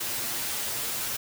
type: noise with comb filter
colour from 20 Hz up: white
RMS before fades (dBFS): -31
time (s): 0-1.17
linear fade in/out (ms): 10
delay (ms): 8.6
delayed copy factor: +0.85
effects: none